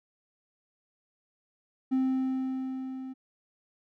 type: tone with level ramp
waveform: triangle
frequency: 261.6 Hz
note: C4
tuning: in tune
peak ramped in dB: -20 to -35 dBFS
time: 1.91-3.14 s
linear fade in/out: 20 ms
effects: tanh soft clip ceiling -16 dBFS